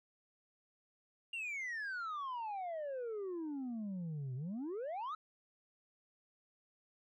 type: exponential two-way sweep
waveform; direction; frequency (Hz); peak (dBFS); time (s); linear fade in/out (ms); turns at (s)
sine; down then up; 2825 to 123.4 to 1324; -36; 1.33-5.15; 5; 4.35
effects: tanh soft clip ceiling -38 dBFS